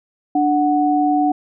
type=tone pair together; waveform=sine; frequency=295.2 / 740 Hz; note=D4 / F#5; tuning=+9 / 0 cents; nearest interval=octave + major third; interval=1591 cents; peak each=-16 dBFS; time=0.35-1.32 s; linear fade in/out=5 ms; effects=none